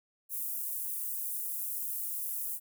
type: high-pass noise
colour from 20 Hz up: pink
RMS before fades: -36 dBFS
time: 0.29-2.6 s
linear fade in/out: 50 ms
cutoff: 11000 Hz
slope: 24 dB/octave
effects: none